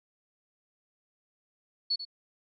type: tone with echo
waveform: sine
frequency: 4409 Hz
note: C#8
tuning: 10 cents flat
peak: -25 dBFS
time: 1.9-1.96 s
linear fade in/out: 10 ms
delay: 92 ms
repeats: 1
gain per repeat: -11 dB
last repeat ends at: 2.052 s
effects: none